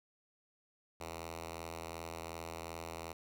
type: tone with notch filter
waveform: 5% pulse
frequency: 82.7 Hz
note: E2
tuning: 6 cents sharp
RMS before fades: -45 dBFS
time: 1-3.13 s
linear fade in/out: 5 ms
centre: 200 Hz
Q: 0.93
effects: none